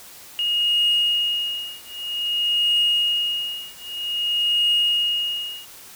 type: tone with tremolo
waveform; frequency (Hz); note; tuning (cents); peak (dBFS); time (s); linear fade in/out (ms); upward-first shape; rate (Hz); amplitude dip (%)
sine; 2865; F7; +44; -14; 0.39-5.65; 0; triangle; 0.52; 100
effects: tanh soft clip ceiling -12 dBFS + white hiss -43 dBFS RMS until 5.95 s